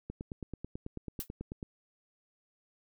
click train, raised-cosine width 3 ms, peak -26 dBFS, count 15, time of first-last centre 0.1-1.628 s, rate 9.16 Hz
blue noise with exponential decay, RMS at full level -33 dBFS, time 1.2-1.28 s, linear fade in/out 1 ms, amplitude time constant 16 ms
effects none

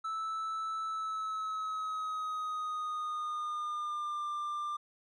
triangle tone with pitch glide, 1313 to 1190.2 Hz, E6 to D6, -7 to +23 cents, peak -32 dBFS, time 0.04-4.77 s, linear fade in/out 10 ms, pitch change -170 cents, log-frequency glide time 0.85-4.27 s, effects resampled to 24000 Hz

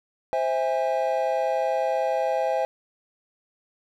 triangle chord, C augmented, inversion none, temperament just, 523.3 / 654.1 / 817.6 Hz, C5 / E5 / G#5, 0 / -14 / -27 cents, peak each -24 / -24 / -25 dBFS, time 0.33-2.65 s, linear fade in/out 0 ms, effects none

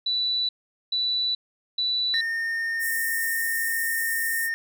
sine tone bursts, 3962 Hz, B7, 5 cents sharp, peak -22 dBFS, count 3, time 0.06-2.21 s, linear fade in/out 5 ms, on 430 ms, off 430 ms
triangle tone, 1827 Hz, A#6, 35 cents flat, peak -23 dBFS, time 2.14-4.54 s, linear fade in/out 0 ms
pink high-pass noise, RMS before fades -31 dBFS, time 2.79-4.5 s, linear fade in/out 50 ms, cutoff 7900 Hz, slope 48 dB/octave
effects none

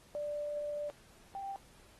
sine tone pair in turn, 589 / 786.2 Hz, D5 / G5, +5 / +5 cents, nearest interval perfect fourth, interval 500 cents, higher second, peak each -35 / -38 dBFS, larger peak first, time 0.15-0.9 / 1.35-1.56 s, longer first, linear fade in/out 0 ms, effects pink hiss -62 dBFS RMS until 1.99 s + AAC 32 kbps

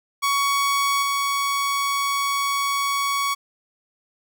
sawtooth tone with level steps, 1120 Hz, C#6, 18 cents sharp, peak -15 / -17 dBFS, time 0.22-3.35 s, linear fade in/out 20 ms, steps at 1.02 s, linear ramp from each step 10 ms, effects none

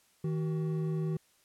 triangle tone pair together, 158.6 / 377.2 Hz, D#3 / F#4, +33 / +33 cents, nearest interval octave + minor third, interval 1500 cents, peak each -28 / -36 dBFS, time 0.24-1.17 s, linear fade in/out 5 ms, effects white hiss -67 dBFS RMS until 1.44 s + low-pass 12000 Hz 12 dB/octave

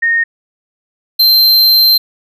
sine / square tone pair in turn, 1847 / 4131 Hz, A#6 / C8, -16 / -23 cents, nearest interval octave + major second, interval 1393 cents, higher second, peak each -9 / -6 dBFS, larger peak second, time 0.02-0.24 / 1.19-1.98 s, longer second, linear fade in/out 10 ms, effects none

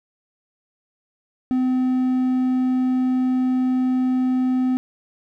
triangle tone, 255.6 Hz, C4, 40 cents flat, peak -15 dBFS, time 1.51-4.77 s, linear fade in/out 0 ms, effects none

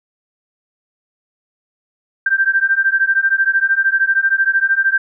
sine beating tone pair, 1568 / 1581 Hz, G6 / G6, 0 / +14 cents, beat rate 13 Hz, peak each -15 dBFS, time 2.26-4.98 s, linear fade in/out 5 ms, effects none

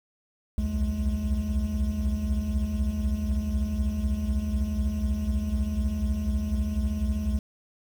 triangle tone cluster, 61.4 / 65.4 / 77.5 / 211.6 Hz, B1 / C2 / D#2 / G#3, -9 / 0 / -6 / +33 cents, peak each -28 dBFS, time 0.58-7.39 s, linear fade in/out 0 ms, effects 8-bit

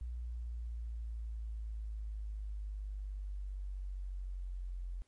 sine exponential sweep, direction down, 60 to 44 Hz, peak -38 dBFS, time 0.01-5.02 s, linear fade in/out 0 ms, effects pink hiss -75 dBFS RMS until 5.07 s + MP3 48 kbps

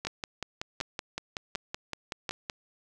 two click trains, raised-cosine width 0.2 ms, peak -16 / -15 dBFS, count 14 / 4, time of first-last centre 0.05-2.498 / 0.07-2.292 s, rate 5.31 / 1.35 Hz, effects none

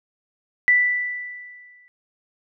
sine tone with exponential decay, 1975.5 Hz, B6, in tune, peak -11 dBFS, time 0.68-1.88 s, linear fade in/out 0 ms, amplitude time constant 260 ms, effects none

